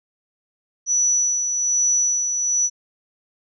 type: tone with tremolo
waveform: sine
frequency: 5920 Hz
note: F#8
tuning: in tune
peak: -15 dBFS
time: 0.86-2.7 s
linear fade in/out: 50 ms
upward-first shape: sine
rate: 1.2 Hz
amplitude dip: 45%
effects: none